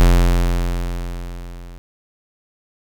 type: tone with level ramp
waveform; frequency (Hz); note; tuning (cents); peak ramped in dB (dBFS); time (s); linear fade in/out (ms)
square; 43.65; F1; 0; -8 to -35; 0-1.78; 0
effects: none